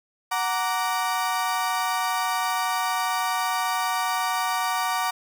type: chord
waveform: 35% pulse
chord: Gb augmented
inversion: none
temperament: equal with one note detuned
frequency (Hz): 740 / 932.3 / 1167.2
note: Gb5 / Bb5 / D6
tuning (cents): 0 / 0 / -11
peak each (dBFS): -26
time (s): 0.31-5.11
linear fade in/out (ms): 10
effects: none